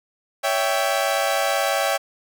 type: chord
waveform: sawtooth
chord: C# diminished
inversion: none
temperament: equal with one note detuned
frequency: 560.8 / 659.3 / 784 Hz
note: C#5 / E5 / G5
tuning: +20 / 0 / 0 cents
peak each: -20 dBFS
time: 0.43-1.98 s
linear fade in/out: 20 ms
effects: none